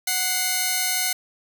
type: tone pair together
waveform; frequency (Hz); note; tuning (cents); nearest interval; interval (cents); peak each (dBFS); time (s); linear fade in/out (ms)
5% pulse; 739.5 / 2093; F#5 / C7; -1 / 0; octave + tritone; 1801; -14 / -13; 0.07-1.13; 5
effects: none